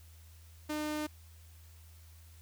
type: tone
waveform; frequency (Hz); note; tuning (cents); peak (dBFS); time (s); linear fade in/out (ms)
sawtooth; 303; D#4; -46; -30; 0.69-1.07; 10
effects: added 81 Hz sine -53 dBFS peak until 2.41 s + white hiss -63 dBFS RMS until 2.41 s